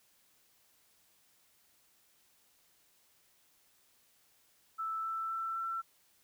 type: tone with pitch steps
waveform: sine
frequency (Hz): 1318.5 / 1326.9 / 1335.4 / 1343.9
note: E6 / E6 / E6 / E6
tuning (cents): 0 / +11 / +22 / +33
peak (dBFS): -34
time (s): 4.78-5.82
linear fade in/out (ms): 20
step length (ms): 260
effects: white hiss -69 dBFS RMS until 6.23 s